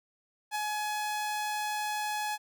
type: tone with ADSR envelope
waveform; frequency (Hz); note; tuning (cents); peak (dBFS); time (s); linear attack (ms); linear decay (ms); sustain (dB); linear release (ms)
sawtooth; 844; G#5; +28; -25; 0.51-2.38; 44; 8; -2; 41
effects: none